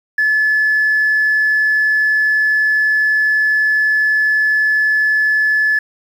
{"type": "tone", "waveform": "sine", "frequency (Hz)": 1724, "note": "A6", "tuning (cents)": -36, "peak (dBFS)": -10, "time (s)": [0.18, 5.79], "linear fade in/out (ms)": 5, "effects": ["tanh soft clip ceiling -7 dBFS", "7-bit"]}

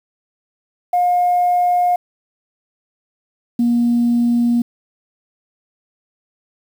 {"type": "tone pair in turn", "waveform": "sine", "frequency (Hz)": [713, 237.9], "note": ["F5", "A#3"], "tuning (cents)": [36, 35], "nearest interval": "octave + perfect fifth", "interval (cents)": 1901, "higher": "first", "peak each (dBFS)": -11, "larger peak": "neither", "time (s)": [[0.93, 1.96], [3.59, 4.62]], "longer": "neither", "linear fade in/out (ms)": 5, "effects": ["tanh soft clip ceiling -8 dBFS", "7-bit"]}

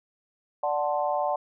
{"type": "chord", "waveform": "sine", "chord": "D dominant seventh", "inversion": "none", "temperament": "equal", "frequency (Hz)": [587.3, 740, 880, 1046.5], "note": ["D5", "F#5", "A5", "C6"], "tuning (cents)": [0, 0, 0, 0], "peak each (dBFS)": [-28, -28, -30, -33], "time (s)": [0.63, 1.36], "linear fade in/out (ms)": 5, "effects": []}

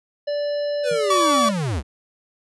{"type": "harmonic tone", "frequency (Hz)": 583, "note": "D5", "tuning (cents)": -13, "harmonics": [1, 3, 5, 7, 9], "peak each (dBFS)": [-21, -40, -43, -40, -41], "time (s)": [0.27, 1.51], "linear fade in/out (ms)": 10}
{"type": "linear sweep", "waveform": "square", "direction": "down", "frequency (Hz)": [516, 55.7], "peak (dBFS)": -22, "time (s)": [0.83, 1.83], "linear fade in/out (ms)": 50}
{"type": "tone with exponential decay", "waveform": "triangle", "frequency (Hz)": 164.81, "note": "E3", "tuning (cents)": 0, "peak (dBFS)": -27, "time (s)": [0.91, 1.04], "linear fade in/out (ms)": 5, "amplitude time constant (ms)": 28}
{"type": "tone", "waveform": "45% pulse", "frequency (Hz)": 1143, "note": "D6", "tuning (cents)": -47, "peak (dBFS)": -17, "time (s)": [1.1, 1.49], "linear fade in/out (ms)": 5}
{"effects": ["resampled to 24000 Hz"]}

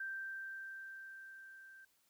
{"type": "tone with level ramp", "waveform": "sine", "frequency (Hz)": 1568, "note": "G6", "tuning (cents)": 0, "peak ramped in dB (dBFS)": [-39, -55], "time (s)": [0, 1.85], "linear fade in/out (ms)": 5, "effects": ["white hiss -75 dBFS RMS until 2.09 s"]}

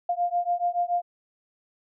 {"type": "beating tone pair", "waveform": "sine", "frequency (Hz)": [698.5, 705.5], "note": ["F5", "F5"], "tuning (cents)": [0, 17], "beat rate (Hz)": 7, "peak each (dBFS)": -26, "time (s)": [0.09, 1.02], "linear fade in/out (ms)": 5, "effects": []}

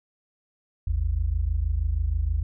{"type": "tone pair together", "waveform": "sine", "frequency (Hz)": [52.79, 79.1], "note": ["G#1", "D#2"], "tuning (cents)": [29, 29], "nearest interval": "perfect fifth", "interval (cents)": 700, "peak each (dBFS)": -24, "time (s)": [0.87, 2.43], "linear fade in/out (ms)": 5, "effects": ["tanh soft clip ceiling -14 dBFS"]}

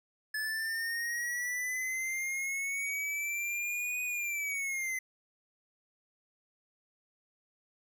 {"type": "linear two-way sweep", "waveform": "square", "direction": "up then down", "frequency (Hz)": [1723, 2489, 2032], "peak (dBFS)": -33, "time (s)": [0.34, 4.99], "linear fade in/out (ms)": 5, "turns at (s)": 4.03, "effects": []}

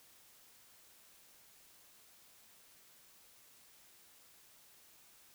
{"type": "silence", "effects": ["white hiss -63 dBFS RMS until 5.34 s"]}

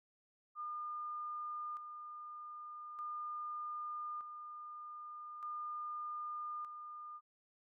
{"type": "tone with tremolo", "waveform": "sine", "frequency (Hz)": 1211, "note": "D#6", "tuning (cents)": -47, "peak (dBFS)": -40, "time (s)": [0.55, 7.21], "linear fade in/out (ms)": 50, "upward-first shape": "square", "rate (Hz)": 0.41, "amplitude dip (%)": 50, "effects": []}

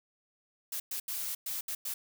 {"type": "noise bursts at uneven times", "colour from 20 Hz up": "blue", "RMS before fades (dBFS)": -36, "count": 6, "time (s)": [[0.72, 0.8], [0.91, 1], [1.08, 1.35], [1.46, 1.61], [1.68, 1.75], [1.85, 1.94]], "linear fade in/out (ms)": 5, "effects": []}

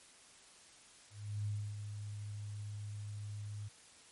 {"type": "tone with ADSR envelope", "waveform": "sine", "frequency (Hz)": 103.83, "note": "G#2", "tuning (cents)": 0, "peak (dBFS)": -34, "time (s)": [1.1, 3.69], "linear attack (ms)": 360, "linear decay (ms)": 280, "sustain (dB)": -7, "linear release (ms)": 17, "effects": ["white hiss -60 dBFS RMS until 4.11 s", "MP3 48 kbps"]}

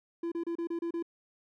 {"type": "tone bursts", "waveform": "triangle", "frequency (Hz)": 337.8, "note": "E4", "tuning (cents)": 42, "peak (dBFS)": -29, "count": 7, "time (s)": [0.23, 1.026], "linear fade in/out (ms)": 5, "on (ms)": 88, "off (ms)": 30, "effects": []}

